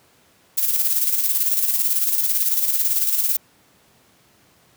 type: noise with tremolo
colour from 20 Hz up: violet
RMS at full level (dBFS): -18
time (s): 0.57-3.37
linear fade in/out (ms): 10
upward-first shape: square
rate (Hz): 18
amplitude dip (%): 45
effects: pink hiss -56 dBFS RMS until 4.76 s + high-pass 100 Hz 12 dB/octave